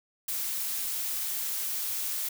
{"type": "noise", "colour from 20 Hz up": "blue", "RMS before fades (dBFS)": -32, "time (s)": [0.28, 2.29], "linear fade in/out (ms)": 5, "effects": []}